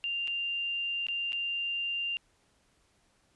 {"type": "tone with dropouts", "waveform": "sine", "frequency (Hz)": 2789, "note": "F7", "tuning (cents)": -3, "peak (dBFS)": -30, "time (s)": [0.04, 2.17], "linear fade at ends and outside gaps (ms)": 0, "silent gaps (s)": [[0.274, 0.279], [1.068, 1.085], [1.322, 1.33]], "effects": ["pink hiss -69 dBFS RMS until 3.35 s", "resampled to 24000 Hz"]}